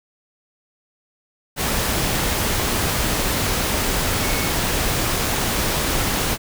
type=tone in noise; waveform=sine; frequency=2203 Hz; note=C#7; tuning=11 cents flat; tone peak=-30 dBFS; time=4.2-4.52 s; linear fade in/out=50 ms; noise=pink; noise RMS=-21 dBFS; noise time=1.56-6.38 s; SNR=-12 dB; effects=none